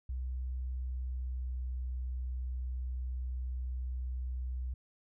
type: tone with pitch glide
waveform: sine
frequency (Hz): 63.4 to 62.85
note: B1 to B1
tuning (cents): +46 to +31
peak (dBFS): -34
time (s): 0.09-4.74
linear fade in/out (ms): 5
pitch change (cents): -15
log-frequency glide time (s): 0.71-1.6
effects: none